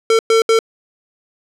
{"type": "tone bursts at uneven times", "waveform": "square", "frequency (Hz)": 450.1, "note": "A4", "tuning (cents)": 39, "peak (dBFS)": -10, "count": 3, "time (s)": [[0.1, 0.19], [0.3, 0.42], [0.49, 0.59]], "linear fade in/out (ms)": 2, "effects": ["low-pass 8000 Hz 12 dB/octave"]}